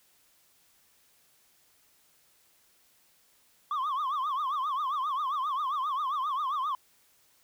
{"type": "tone with vibrato", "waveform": "sine", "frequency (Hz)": 1124, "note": "C#6", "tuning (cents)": 24, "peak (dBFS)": -25, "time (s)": [3.71, 6.75], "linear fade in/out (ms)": 2, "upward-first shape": "triangle", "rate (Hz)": 7.5, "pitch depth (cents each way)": 200, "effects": ["tanh soft clip ceiling -27 dBFS", "white hiss -65 dBFS RMS until 7.43 s"]}